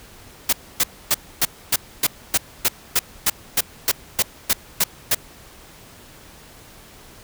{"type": "noise bursts", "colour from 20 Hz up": "white", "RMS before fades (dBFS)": -17, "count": 16, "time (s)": [0.49, 5.148], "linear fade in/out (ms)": 5, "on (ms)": 38, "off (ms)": 270, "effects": ["pink hiss -45 dBFS RMS until 7.23 s"]}